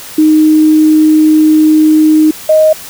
sine tone pair in turn, 310 / 624.5 Hz, D#4 / D#5, -6 / +6 cents, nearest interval octave, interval 1212 cents, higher second, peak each -3 dBFS, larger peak neither, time 0.18-2.31 / 2.49-2.73 s, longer first, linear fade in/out 5 ms, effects white hiss -28 dBFS RMS until 2.89 s

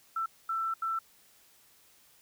sine tone bursts at uneven times, 1334 Hz, E6, 20 cents sharp, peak -29 dBFS, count 3, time 0.16-0.26 / 0.49-0.74 / 0.82-0.99 s, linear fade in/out 5 ms, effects white hiss -62 dBFS RMS until 2.21 s

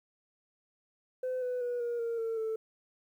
sine tone with pitch steps, 510 / 498.1 / 486.4 / 475 / 463.9 / 453 / 442.4 Hz, C5 / B4 / B4 / A#4 / A#4 / A#4 / A4, -44 / +15 / -26 / +33 / -8 / -50 / +9 cents, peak -29 dBFS, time 1.23-2.56 s, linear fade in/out 5 ms, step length 190 ms, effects tanh soft clip ceiling -29 dBFS + 11-bit

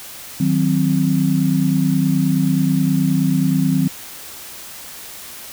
sine chord, C diminished, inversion first, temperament equal, 155.56 / 185 / 261.6 Hz, Eb3 / Gb3 / C4, 0 / 0 / 0 cents, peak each -18 dBFS, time 0.4-3.88 s, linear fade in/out 5 ms, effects white hiss -35 dBFS RMS until 5.52 s

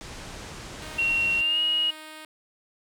pink low-pass noise, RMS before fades -40 dBFS, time 0.01-1.41 s, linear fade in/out 0 ms, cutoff 8600 Hz, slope 24 dB/octave
5% pulse tone, 311.1 Hz, D#4, in tune, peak -29 dBFS, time 0.82-2.25 s, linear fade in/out 2 ms
sine tone with pitch glide, 2739 to 2887 Hz, F7 to F#7, -34 to -43 cents, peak -21 dBFS, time 0.98-1.91 s, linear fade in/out 10 ms, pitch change +91 cents, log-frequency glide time 1.37-1.61 s
effects none

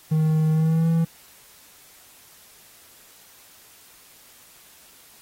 triangle tone with pitch glide, 156.7 to 164.78 Hz, D#3 to E3, +13 to 0 cents, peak -15 dBFS, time 0.11-1.05 s, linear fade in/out 10 ms, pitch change +87 cents, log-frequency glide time 0.52-0.88 s, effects white hiss -51 dBFS RMS until 5.21 s + AAC 48 kbps

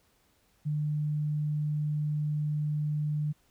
sine tone, 150 Hz, D3, 37 cents sharp, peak -27 dBFS, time 0.65-3.33 s, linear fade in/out 20 ms, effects pink hiss -68 dBFS RMS until 3.5 s

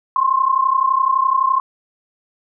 sine tone pair together, 1044 / 1075.8 Hz, C6 / C6, -4 / +48 cents, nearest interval minor second, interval 52 cents, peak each -16 dBFS, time 0.16-1.6 s, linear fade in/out 2 ms, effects none

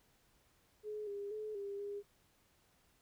sine tone with pitch steps, 423.8 / 404 / 428.6 / 400.6 / 406.3 Hz, G#4 / G#4 / A4 / G4 / G#4, +35 / -48 / -45 / +38 / -38 cents, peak -40 dBFS, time 0.83-2.03 s, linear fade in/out 50 ms, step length 240 ms, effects pink hiss -72 dBFS RMS until 3.01 s

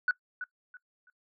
sine tone with echo, 1480 Hz, F#6, in tune, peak -21 dBFS, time 0.08-0.11 s, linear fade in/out 2 ms, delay 330 ms, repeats 3, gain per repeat -12 dB, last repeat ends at 1.1 s, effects noise-tail reverb RT60 0.1 s tail -21 dB re dry + tanh soft clip ceiling -19 dBFS

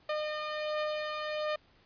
sawtooth beating tone pair, 607 / 608.4 Hz, D#5 / D#5, -43 / -39 cents, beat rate 1.4 Hz, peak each -36 / -29 dBFS, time 0.09-1.56 s, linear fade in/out 5 ms, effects pink hiss -64 dBFS RMS until 1.85 s + resampled to 11025 Hz

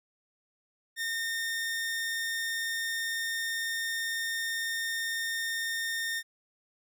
sawtooth tone, 1826 Hz, A#6, 36 cents flat, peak -27 dBFS, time 0.96-6.23 s, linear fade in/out 50 ms, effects none

